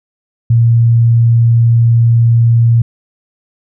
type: tone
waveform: sine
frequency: 116.54 Hz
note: A#2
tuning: in tune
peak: -5 dBFS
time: 0.5-2.82 s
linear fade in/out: 5 ms
effects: none